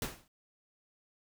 pink noise with exponential decay, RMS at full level -33 dBFS, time 0.02-0.28 s, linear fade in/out 2 ms, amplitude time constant 56 ms, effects none

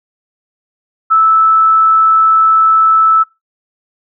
sine tone, 1312 Hz, E6, 9 cents flat, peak -5 dBFS, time 1.1-3.24 s, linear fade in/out 20 ms, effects noise-tail reverb RT60 0.2 s tail -20 dB re dry

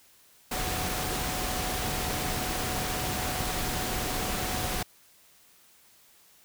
sine tone in noise, 738 Hz, F#5, 5 cents flat, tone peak -38 dBFS, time 0.51-4.83 s, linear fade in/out 5 ms, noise pink, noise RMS -31 dBFS, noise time 0.51-4.83 s, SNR -10 dB, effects white hiss -59 dBFS RMS until 6.44 s

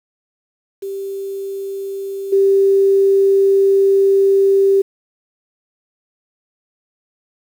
sine tone with level steps, 392 Hz, G4, in tune, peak -22 / -9 dBFS, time 0.82-4.82 s, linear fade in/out 10 ms, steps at 2.32 s, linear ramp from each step 10 ms, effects 7-bit

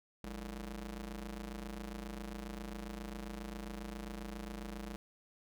sawtooth ring-modulated tone, 129.4 Hz, C3, 19 cents flat, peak -35 dBFS, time 0.24-4.96 s, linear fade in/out 0 ms, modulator 78.4 Hz, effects none

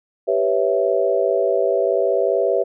sine chord, C# half-diminished seventh, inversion second, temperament equal, 392 / 493.9 / 554.4 / 659.3 Hz, G4 / B4 / C#5 / E5, 0 / 0 / 0 / 0 cents, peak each -21 dBFS, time 0.27-2.64 s, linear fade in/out 20 ms, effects none

